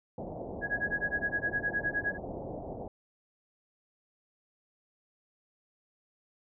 white low-pass noise, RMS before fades -40 dBFS, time 0.18-2.88 s, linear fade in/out 2 ms, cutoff 760 Hz, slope 48 dB/octave
sine tone with tremolo, 1661.2 Hz, G#6, in tune, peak -26 dBFS, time 0.61-2.18 s, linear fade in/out 50 ms, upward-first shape sine, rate 9.7 Hz, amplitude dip 100%
effects none

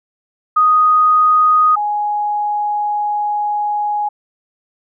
sine tone pair in turn, 1244.5 / 832.8 Hz, D#6 / G#5, 0 / +5 cents, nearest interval perfect fifth, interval 695 cents, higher first, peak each -8 / -15 dBFS, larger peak first, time 0.56-1.76 / 1.76-4.09 s, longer second, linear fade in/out 10 ms, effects none

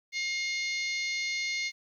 harmonic tone with a mistuned harmonic, 713 Hz, F5, 36 cents sharp, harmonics 3 / 4 / 5 / 6 / 7 / 8 / 9, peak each -31 / -45 / -41 / -37 / -45 / -46 / -42 dBFS, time 0.12-1.72 s, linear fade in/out 50 ms, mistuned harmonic 7, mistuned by -20 cents, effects 11-bit

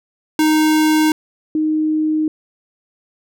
square / sine tone pair in turn, 310.2 / 310.2 Hz, D#4 / D#4, -5 / -5 cents, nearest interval unison, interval 0 cents, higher neither, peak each -12 / -14 dBFS, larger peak first, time 0.39-1.12 / 1.55-2.28 s, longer neither, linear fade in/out 2 ms, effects none

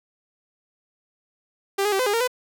sawtooth tone with pitch steps, 394.5 / 416.3 / 387.5 / 509 / 409.8 / 461.3 / 501 Hz, G4 / G#4 / G4 / C5 / G#4 / A#4 / B4, +11 / +4 / -20 / -48 / -23 / -18 / +25 cents, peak -16 dBFS, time 1.78-2.277 s, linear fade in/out 10 ms, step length 71 ms, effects none

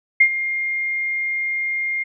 sine tone with ADSR envelope, 2120 Hz, C7, 22 cents sharp, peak -7 dBFS, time 0.2-2.04 s, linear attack 9 ms, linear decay 75 ms, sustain -13 dB, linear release 19 ms, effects none

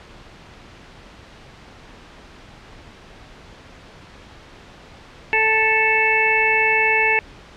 harmonic tone, 440 Hz, A4, in tune, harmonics 1 / 2 / 4 / 5 / 6, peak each -24 / -22 / -21 / -19 / -19 dBFS, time 5.33-7.19 s, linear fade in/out 0 ms, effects pink hiss -43 dBFS RMS until 7.56 s + low-pass 4000 Hz 12 dB/octave

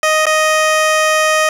15% pulse tone with dropouts, 623 Hz, D#5, 2 cents sharp, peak -4 dBFS, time 0.03-1.49 s, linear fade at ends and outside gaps 2 ms, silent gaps 0.256-0.266 s, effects low-pass 11000 Hz 12 dB/octave + 7-bit

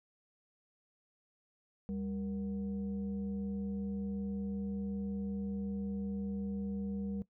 sine tone with frequency modulation, 198.7 Hz, G3, 24 cents sharp, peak -35 dBFS, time 1.89-7.22 s, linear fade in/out 0 ms, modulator 272 Hz, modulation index 0.52, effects noise-tail reverb RT60 0.1 s tail -18 dB re dry

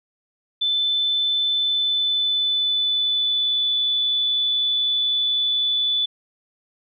sine tone with pitch glide, 3520 to 3476 Hz, A7 to A7, 0 to -22 cents, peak -18 dBFS, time 0.61-6.06 s, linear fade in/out 10 ms, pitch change -22 cents, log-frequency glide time 1.53-3.71 s, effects none

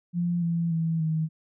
sine tone with pitch steps, 173.7 / 168.46 / 163.38 / 158.46 Hz, F3 / E3 / E3 / D#3, -9 / +38 / -15 / +32 cents, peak -23 dBFS, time 0.13-1.29 s, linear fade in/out 50 ms, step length 290 ms, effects none

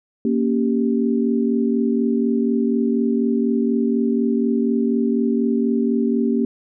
sine chord, G diminished, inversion first, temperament equal, 233.1 / 277.2 / 392 Hz, Bb3 / Db4 / G4, 0 / 0 / 0 cents, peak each -18 / -22 / -23 dBFS, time 0.25-6.45 s, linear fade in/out 2 ms, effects none

